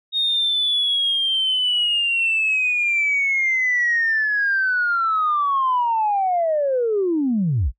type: linear sweep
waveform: sine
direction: down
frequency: 3729 to 44.54 Hz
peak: -16 dBFS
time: 0.12-7.72 s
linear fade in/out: 50 ms
effects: noise-tail reverb RT60 0.1 s tail -22 dB re dry + tanh soft clip ceiling -12 dBFS